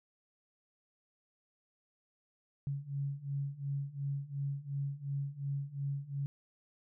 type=beating tone pair; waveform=sine; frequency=138.59 / 141.39 Hz; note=C#3 / C#3; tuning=0 / +35 cents; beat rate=2.8 Hz; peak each=-39 / -37 dBFS; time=2.67-6.26 s; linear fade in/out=0 ms; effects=none